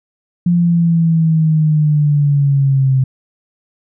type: linear sweep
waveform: sine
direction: down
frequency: 175.1 to 130.81 Hz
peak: -9 dBFS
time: 0.46-3.04 s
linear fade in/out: 5 ms
effects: none